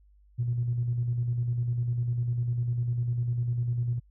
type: tone with tremolo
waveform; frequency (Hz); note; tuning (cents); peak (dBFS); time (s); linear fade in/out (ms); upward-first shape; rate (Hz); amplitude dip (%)
sine; 120; B2; -49; -23; 0.38-4; 20; square; 10; 40
effects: tanh soft clip ceiling -19 dBFS + added 50 Hz sine -56 dBFS peak until 4.1 s